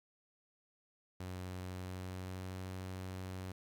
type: tone with pitch glide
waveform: sawtooth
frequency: 91.7 to 93.25 Hz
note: F#2 to F#2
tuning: -15 to +14 cents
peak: -38 dBFS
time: 1.2-3.52 s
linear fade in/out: 5 ms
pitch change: +29 cents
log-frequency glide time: 1.63-2.64 s
effects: 12-bit